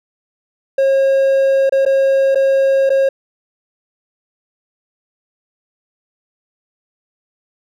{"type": "tone with dropouts", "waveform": "triangle", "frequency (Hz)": 541, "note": "C#5", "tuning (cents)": -42, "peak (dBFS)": -8, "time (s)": [0.78, 3.09], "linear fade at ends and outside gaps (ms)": 5, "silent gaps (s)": [[1.695, 1.722], [1.852, 1.861], [2.348, 2.355], [2.894, 2.901]], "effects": []}